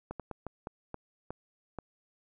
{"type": "slowing click train", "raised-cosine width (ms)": 1, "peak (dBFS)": -24, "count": 8, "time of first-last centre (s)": [0.11, 1.787], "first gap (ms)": 87, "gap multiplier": 1.33, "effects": []}